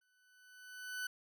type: tone with exponential growth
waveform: 40% pulse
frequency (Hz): 1500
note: F#6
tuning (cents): +23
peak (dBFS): -36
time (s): 0.01-1.07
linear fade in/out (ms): 5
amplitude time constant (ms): 230
effects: none